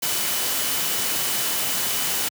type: tone in noise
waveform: sine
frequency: 2984 Hz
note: F#7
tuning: 14 cents sharp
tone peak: -35 dBFS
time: 0.02-2.29 s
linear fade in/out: 10 ms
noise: white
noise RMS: -24 dBFS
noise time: 0.02-2.29 s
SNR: -14 dB
effects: high-pass 100 Hz 12 dB/octave